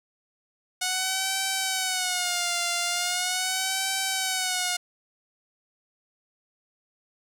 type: tone with vibrato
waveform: 5% pulse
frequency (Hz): 732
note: F#5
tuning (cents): -19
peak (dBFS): -13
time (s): 0.81-4.77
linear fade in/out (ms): 10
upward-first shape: sine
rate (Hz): 0.4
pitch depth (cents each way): 88
effects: none